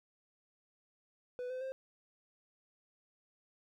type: tone with pitch steps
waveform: triangle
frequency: 496.4 / 511.8 / 527.7 Hz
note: B4 / C5 / C5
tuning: +9 / -38 / +15 cents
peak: -36 dBFS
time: 1.39-1.72 s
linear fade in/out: 0 ms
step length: 110 ms
effects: none